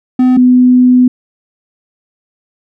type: tone pair in turn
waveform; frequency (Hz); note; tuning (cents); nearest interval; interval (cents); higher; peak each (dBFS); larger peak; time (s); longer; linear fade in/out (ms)
triangle / sine; 253.7 / 250.5; B3 / B3; +47 / +25; unison; 22; first; -3; neither; 0.19-0.37 / 0.37-1.08; second; 5
effects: none